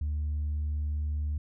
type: tone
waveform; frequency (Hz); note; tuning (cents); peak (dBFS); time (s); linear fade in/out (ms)
sine; 74.8; D2; +32; -26; 0.01-1.38; 5
effects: tanh soft clip ceiling -26 dBFS